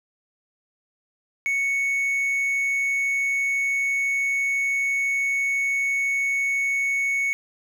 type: tone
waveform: triangle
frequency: 2217 Hz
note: C#7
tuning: in tune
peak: -19 dBFS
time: 1.46-7.33 s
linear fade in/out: 0 ms
effects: none